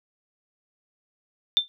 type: tone with exponential decay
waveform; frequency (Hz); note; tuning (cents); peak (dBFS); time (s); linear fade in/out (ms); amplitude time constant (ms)
sine; 3567; A7; +23; -12; 1.57-1.68; 0; 22
effects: none